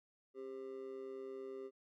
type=tone with amplitude modulation; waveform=triangle; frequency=397.7 Hz; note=G4; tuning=25 cents sharp; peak=-39 dBFS; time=0.34-1.71 s; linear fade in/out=50 ms; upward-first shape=sine; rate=129 Hz; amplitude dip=75%; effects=none